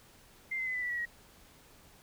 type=tone with pitch steps; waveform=sine; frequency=2093 / 2059 / 2026 / 1993.9 / 1961.9 / 1930.4 / 1899.4 Hz; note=C7 / C7 / B6 / B6 / B6 / B6 / A#6; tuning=0 / -28 / +44 / +16 / -12 / -40 / +32 cents; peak=-32 dBFS; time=0.51-1.056 s; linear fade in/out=10 ms; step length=78 ms; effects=pink hiss -59 dBFS RMS until 2.02 s